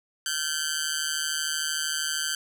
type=tone with amplitude modulation; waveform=10% pulse; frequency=1546 Hz; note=G6; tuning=24 cents flat; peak=-14 dBFS; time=0.26-2.35 s; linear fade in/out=2 ms; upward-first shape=sine; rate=153 Hz; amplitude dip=85%; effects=none